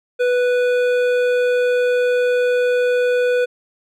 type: tone with hard clipping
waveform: sine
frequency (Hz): 493.6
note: B4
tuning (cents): -1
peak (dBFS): -16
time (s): 0.19-3.46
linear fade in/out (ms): 20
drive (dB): 11
effects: none